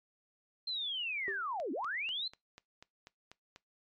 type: linear two-way sweep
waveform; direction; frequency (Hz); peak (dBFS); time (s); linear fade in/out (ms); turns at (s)
sine; down then up; 4186 to 240.9 to 4186; -34; 0.67-2.28; 5; 1.72
type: tone with exponential decay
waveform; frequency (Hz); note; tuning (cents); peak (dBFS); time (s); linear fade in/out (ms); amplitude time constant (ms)
triangle; 392.6; G4; +3; -33; 1.28-1.46; 0; 39
type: click train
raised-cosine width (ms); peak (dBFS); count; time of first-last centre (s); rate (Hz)
0.2; -33; 9; 1.6-3.561; 4.08
effects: noise-tail reverb RT60 0.2 s tail -22 dB re dry + MP3 96 kbps